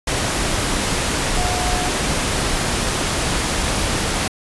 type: tone in noise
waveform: sine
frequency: 723 Hz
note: F#5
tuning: 40 cents flat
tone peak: -24 dBFS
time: 1.37-1.89 s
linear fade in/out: 5 ms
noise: pink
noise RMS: -20 dBFS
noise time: 0.07-4.28 s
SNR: -7 dB
effects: resampled to 24000 Hz